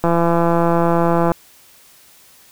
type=click train; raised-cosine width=1 ms; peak=-3 dBFS; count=217; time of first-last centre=0.04-1.318 s; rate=169 Hz; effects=white hiss -48 dBFS RMS until 2.51 s